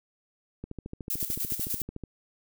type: click train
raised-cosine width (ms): 3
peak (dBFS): -24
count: 20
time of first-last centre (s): 0.64-2.037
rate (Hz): 13.6
type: noise with tremolo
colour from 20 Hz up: violet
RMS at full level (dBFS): -30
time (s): 1.1-1.82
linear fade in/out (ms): 2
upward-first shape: square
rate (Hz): 10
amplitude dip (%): 60
effects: none